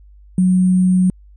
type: tone with sample-and-hold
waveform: sine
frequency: 183.7 Hz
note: F#3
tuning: 12 cents flat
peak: -10 dBFS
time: 0.38-1.1 s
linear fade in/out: 2 ms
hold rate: 8820 Hz
effects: added 50 Hz sine -41 dBFS peak until 1.36 s + resampled to 32000 Hz